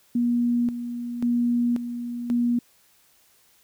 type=tone with tremolo; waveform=sine; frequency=239.8 Hz; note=A#3; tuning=49 cents sharp; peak=-19 dBFS; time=0.15-2.59 s; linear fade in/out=5 ms; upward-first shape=square; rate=0.93 Hz; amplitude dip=65%; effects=white hiss -60 dBFS RMS until 3.63 s